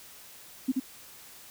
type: tone with echo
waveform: sine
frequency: 261.1 Hz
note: C4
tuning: 3 cents flat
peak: -22 dBFS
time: 0.68-0.72 s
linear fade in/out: 10 ms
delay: 80 ms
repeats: 1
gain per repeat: -2 dB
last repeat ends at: 0.8 s
effects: white hiss -50 dBFS RMS until 1.5 s